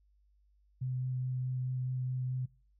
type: tone with vibrato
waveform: sine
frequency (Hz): 127.8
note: C3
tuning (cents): -40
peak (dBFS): -32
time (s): 0.81-2.46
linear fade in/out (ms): 10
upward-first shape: sine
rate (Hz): 4.7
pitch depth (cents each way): 10
effects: noise-tail reverb RT60 0.4 s tail -23 dB re dry + added 50 Hz sine -65 dBFS peak until 2.79 s